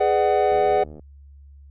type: chord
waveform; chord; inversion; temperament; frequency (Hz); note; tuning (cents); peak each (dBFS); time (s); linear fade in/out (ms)
triangle; G# half-diminished seventh; none; just; 415.3 / 498.4 / 598 / 747.5; G#4 / B4 / D5 / F#5; 0 / +16 / +31 / +17; -19 / -23 / -21 / -18; 0-0.84; 10
type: click train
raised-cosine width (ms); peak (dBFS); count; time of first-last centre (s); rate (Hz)
2; -28; 37; 0.52-0.995; 75.8
effects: added 70 Hz sine -43 dBFS peak until 1.7 s + resampled to 8000 Hz